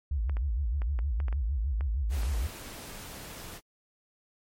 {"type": "tone with vibrato", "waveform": "sine", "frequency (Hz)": 62.2, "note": "B1", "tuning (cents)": 13, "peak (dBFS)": -26, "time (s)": [0.11, 2.47], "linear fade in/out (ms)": 5, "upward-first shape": "sine", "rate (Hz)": 6.5, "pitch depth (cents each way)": 300}
{"type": "clicks", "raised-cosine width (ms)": 0.5, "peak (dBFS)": -27, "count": 9, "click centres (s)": [0.296, 0.369, 0.819, 0.99, 1.202, 1.283, 1.327, 1.809, 2.233]}
{"type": "noise", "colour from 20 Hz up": "pink", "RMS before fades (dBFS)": -43, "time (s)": [2.09, 3.61], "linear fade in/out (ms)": 50}
{"effects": ["MP3 64 kbps"]}